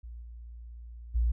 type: tone with level steps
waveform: sine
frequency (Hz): 58.27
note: A#1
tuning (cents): 0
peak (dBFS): -40 / -42 / -23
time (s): 0.03-1.32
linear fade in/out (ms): 10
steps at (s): 0.21 / 1.14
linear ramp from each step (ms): 20
effects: none